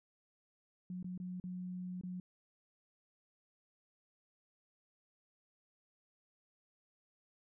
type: tone with dropouts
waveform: sine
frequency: 181.5 Hz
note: F#3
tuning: 33 cents flat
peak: -40 dBFS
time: 0.9-2.2 s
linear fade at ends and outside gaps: 2 ms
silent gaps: 1.028-1.044 / 1.177-1.2 / 1.4-1.439 / 2.012-2.035 s
effects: none